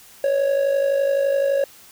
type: tone with amplitude modulation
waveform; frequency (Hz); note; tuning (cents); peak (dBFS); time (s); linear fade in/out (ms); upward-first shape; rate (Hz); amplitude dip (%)
triangle; 554.4; C#5; 0; -12; 0.24-1.64; 2; sine; 51.8; 60
effects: white hiss -47 dBFS RMS until 1.91 s